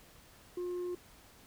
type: tone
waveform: sine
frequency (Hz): 356.4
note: F4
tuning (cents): +35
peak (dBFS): -32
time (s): 0.57-0.95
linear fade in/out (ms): 5
effects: tanh soft clip ceiling -34 dBFS + pink hiss -59 dBFS RMS until 1.46 s